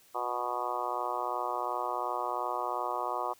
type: harmonic tone with a mistuned harmonic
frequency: 122.8 Hz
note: B2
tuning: 9 cents flat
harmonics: 3 / 4 / 5 / 6 / 7 / 8 / 9 / 10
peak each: -42 / -41 / -40 / -37 / -39 / -37 / -37 / -40 dBFS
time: 0.14-3.34 s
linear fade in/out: 20 ms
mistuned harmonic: 3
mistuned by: -26 cents
effects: white hiss -61 dBFS RMS until 3.39 s